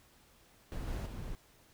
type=noise with level steps; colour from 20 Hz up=brown; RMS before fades=-39 / -37 / -42 dBFS; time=0.72-1.35 s; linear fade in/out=0 ms; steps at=0.87 / 1.06 s; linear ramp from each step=2 ms; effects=pink hiss -64 dBFS RMS until 1.73 s